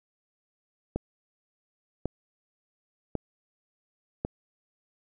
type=click train; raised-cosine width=2 ms; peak=-15 dBFS; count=4; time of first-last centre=0.96-4.249 s; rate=0.912 Hz; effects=none